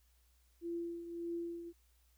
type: tone with tremolo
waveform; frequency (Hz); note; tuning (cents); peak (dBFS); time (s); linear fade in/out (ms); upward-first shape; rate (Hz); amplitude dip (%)
sine; 340.4; F4; -44; -36; 0.61-1.73; 50; triangle; 1.7; 65
effects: added 60 Hz sine -68 dBFS peak until 2.17 s + white hiss -75 dBFS RMS until 2.17 s